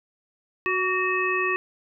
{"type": "harmonic tone with a mistuned harmonic", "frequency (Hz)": 369, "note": "F#4", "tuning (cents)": -5, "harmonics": [1, 3, 5, 7], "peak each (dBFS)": [-27, -27, -27, -27], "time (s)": [0.66, 1.56], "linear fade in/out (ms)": 0, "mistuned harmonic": 3, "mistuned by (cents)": 43, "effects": []}